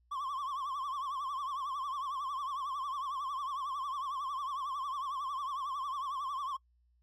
triangle tone with vibrato, 1101 Hz, C#6, 12 cents flat, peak -33 dBFS, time 0.11-6.57 s, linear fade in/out 10 ms, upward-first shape triangle, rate 11 Hz, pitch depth 140 cents each way, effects noise-tail reverb RT60 0.1 s tail -22 dB re dry + added 60 Hz sine -67 dBFS peak until 7.02 s

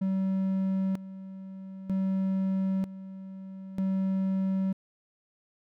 triangle tone with tremolo, 191.1 Hz, G3, 44 cents flat, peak -23 dBFS, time 0.01-4.73 s, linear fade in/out 10 ms, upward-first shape square, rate 0.53 Hz, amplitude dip 80%, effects none

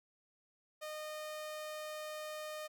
sawtooth tone, 613 Hz, D#5, 26 cents flat, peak -38 dBFS, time 0.81-2.68 s, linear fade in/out 20 ms, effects none

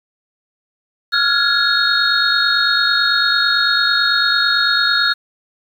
sine tone cluster, 1381 / 1430 / 1674 / 3745 / 4286 Hz, F6 / F6 / G#6 / A#7 / C8, -20 / +41 / +13 / +7 / +41 cents, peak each -19 dBFS, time 1.12-5.14 s, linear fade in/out 20 ms, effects 7-bit

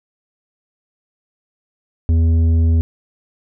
sine tone with tanh clipping, 82.1 Hz, E2, 6 cents flat, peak -12 dBFS, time 2.09-2.81 s, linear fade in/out 0 ms, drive 8 dB, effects none

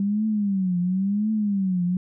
sine tone with vibrato, 196 Hz, G3, in tune, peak -20 dBFS, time 0-1.97 s, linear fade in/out 2 ms, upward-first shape triangle, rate 0.95 Hz, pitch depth 200 cents each way, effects none

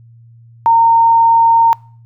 sine tone, 918 Hz, A#5, 27 cents flat, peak -6 dBFS, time 0.66-1.73 s, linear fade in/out 0 ms, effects noise-tail reverb RT60 0.5 s tail -26 dB re dry + added 116 Hz sine -39 dBFS peak until 2.05 s

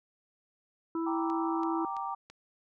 harmonic tone, 329.6 Hz, E4, in tune, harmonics 1 / 3 / 4, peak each -30 / -40 / -42 dBFS, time 0.95-1.85 s, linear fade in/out 2 ms
sine chord, G minor, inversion none, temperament equal, 784 / 932.3 / 1174.7 Hz, G5 / Bb5 / D6, 0 / 0 / 0 cents, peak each -37 dBFS, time 1.06-2.15 s, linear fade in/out 10 ms
click train, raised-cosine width 0.2 ms, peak -32 dBFS, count 4, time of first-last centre 1.3-2.3 s, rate 3 Hz
effects none

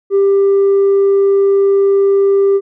triangle tone with tanh clipping, 395.2 Hz, G4, 14 cents sharp, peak -8 dBFS, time 0.1-2.61 s, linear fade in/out 50 ms, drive 6 dB, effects none

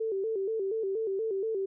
sine tone with vibrato, 415.3 Hz, G#4, in tune, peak -28 dBFS, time 0-1.66 s, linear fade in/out 10 ms, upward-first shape square, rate 4.2 Hz, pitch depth 120 cents each way, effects none

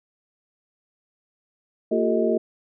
sine tone cluster, 228.6 / 351.7 / 392.9 / 449.8 / 631 Hz, A#3 / F4 / G4 / A4 / D#5, -34 / +12 / +4 / +38 / +24 cents, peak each -25 dBFS, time 1.91-2.38 s, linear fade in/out 10 ms, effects none

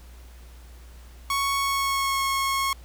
sawtooth tone with pitch glide, 1108.7 to 1091.5 Hz, C#6 to C#6, 0 to -27 cents, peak -19 dBFS, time 1.3-2.73 s, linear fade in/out 2 ms, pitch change -27 cents, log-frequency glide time 1.56-2.21 s, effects added 60 Hz sine -43 dBFS peak until 2.84 s + pink hiss -54 dBFS RMS until 2.84 s

